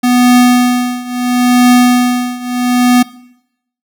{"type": "tone with tremolo", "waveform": "square", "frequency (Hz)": 246.9, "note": "B3", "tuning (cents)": 0, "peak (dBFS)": -4, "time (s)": [0.03, 3.03], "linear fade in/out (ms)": 10, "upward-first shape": "triangle", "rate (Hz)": 0.74, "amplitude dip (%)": 90, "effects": ["noise-tail reverb RT60 0.8 s tail -20 dB re dry"]}